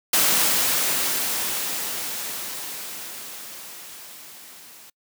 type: noise with level ramp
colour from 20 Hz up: white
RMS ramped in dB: -18 to -46 dBFS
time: 0.13-4.9 s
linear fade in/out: 5 ms
effects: noise-tail reverb RT60 0.1 s tail -26 dB re dry + high-pass 150 Hz 12 dB/octave